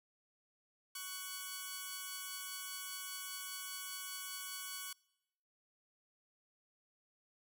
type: tone pair together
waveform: 5% pulse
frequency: 1117 / 1491 Hz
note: C#6 / F#6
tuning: +13 / +13 cents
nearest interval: perfect fourth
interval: 500 cents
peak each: -34 / -34 dBFS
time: 0.95-4.93 s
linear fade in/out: 5 ms
effects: noise-tail reverb RT60 0.9 s tail -26 dB re dry